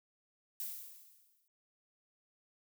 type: noise with exponential decay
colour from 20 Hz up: violet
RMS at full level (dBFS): -39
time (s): 0.6-1.48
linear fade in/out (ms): 1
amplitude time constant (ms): 190
effects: none